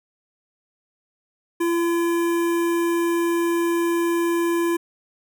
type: tone with notch filter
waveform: square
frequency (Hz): 339.9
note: F4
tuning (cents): -47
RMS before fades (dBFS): -21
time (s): 1.6-4.77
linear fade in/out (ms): 10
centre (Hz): 4400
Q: 0.89
effects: none